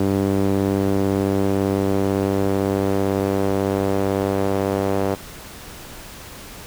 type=tone with band-pass filter sweep; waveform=sawtooth; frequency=98 Hz; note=G2; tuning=in tune; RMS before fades=-20 dBFS; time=0-5.15 s; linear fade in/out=5 ms; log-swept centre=330 to 520 Hz; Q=1.3; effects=pink hiss -38 dBFS RMS until 6.66 s